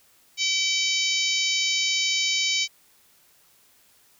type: harmonic tone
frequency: 766 Hz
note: G5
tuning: 40 cents flat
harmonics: 3 / 4 / 5 / 6 / 7 / 8 / 9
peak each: -27 / -28 / -29 / -30 / -30 / -31 / -32 dBFS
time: 0.37-2.68 s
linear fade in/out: 50 ms
effects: white hiss -59 dBFS RMS until 4.19 s